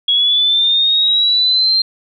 sine linear sweep, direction up, 3322 to 4179 Hz, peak -10 dBFS, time 0.08-1.82 s, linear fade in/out 5 ms, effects none

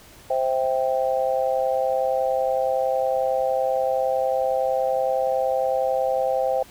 sine chord, C major, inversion none, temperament just, 523.3 / 654.1 / 784.9 Hz, C5 / E5 / G5, 0 / -14 / +2 cents, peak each -22 / -26 / -25 dBFS, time 0.3-6.63 s, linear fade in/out 5 ms, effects pink hiss -48 dBFS RMS until 6.7 s

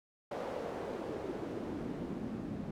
pink noise with band-pass filter sweep, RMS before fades -40 dBFS, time 0.31-2.71 s, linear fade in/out 5 ms, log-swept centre 570 to 200 Hz, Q 1.9, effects none

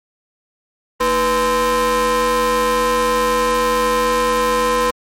40% pulse ring-modulated tone, 269.2 Hz, C4, 49 cents sharp, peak -10 dBFS, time 1-4.91 s, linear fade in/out 10 ms, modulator 763 Hz, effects MP3 64 kbps

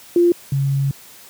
sine tone pair in turn, 347.3 / 137.83 Hz, F4 / C#3, -10 / -10 cents, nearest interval octave + major third, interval 1600 cents, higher first, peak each -10 / -15 dBFS, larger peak first, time 0.16-0.32 / 0.52-0.91 s, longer second, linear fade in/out 2 ms, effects white hiss -43 dBFS RMS until 1.29 s + high-pass 80 Hz 12 dB/octave

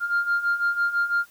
sine beating tone pair, 1396.9 / 1402.9 Hz, F6 / F6, 0 / +7 cents, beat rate 6 Hz, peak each -25 / -21 dBFS, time 0-1.26 s, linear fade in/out 50 ms, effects tanh soft clip ceiling -16 dBFS + white hiss -55 dBFS RMS until 1.3 s

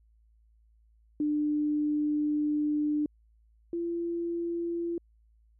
sine tone pair in turn, 298.4 / 340.5 Hz, D4 / F4, +28 / -44 cents, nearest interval major second, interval 228 cents, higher second, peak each -25 / -29 dBFS, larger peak first, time 1.2-3.06 / 3.73-4.98 s, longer first, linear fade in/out 2 ms, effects added 55 Hz sine -60 dBFS peak until 5.59 s

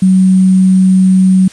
sine tone with sample-and-hold, 187.3 Hz, F#3, 21 cents sharp, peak -4 dBFS, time 0.02-1.48 s, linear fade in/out 5 ms, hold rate 8820 Hz, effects white hiss -37 dBFS RMS until 1.52 s + resampled to 22050 Hz

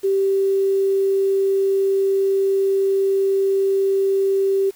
sine tone with quantisation, 390 Hz, G4, 9 cents flat, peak -15 dBFS, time 0.03-4.71 s, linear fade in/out 20 ms, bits 7, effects white hiss -51 dBFS RMS until 4.75 s

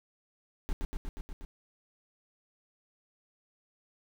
brown noise with echo, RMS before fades -30 dBFS, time 0.69-0.73 s, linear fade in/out 0 ms, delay 120 ms, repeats 6, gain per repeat -2 dB, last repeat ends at 1.45 s, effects none

